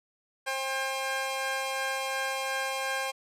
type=tone pair together; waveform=15% pulse; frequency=533 / 800.9 Hz; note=C5 / G5; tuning=+32 / +37 cents; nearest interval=perfect fifth; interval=705 cents; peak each=-26 dBFS; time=0.46-3.12 s; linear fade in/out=20 ms; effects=low-pass 12000 Hz 12 dB/octave